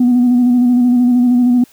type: tone with vibrato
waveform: sine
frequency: 245.7 Hz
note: B3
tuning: 9 cents flat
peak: -6 dBFS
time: 0-1.64 s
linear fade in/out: 5 ms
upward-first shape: square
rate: 13 Hz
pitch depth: 26 cents each way
effects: tanh soft clip ceiling -5 dBFS + white hiss -48 dBFS RMS until 1.72 s